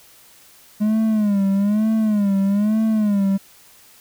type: tone with vibrato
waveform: triangle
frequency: 207.7 Hz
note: G#3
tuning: in tune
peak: -13 dBFS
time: 0.8-3.38 s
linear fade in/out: 20 ms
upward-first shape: sine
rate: 1.1 Hz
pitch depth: 110 cents each way
effects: white hiss -49 dBFS RMS until 4 s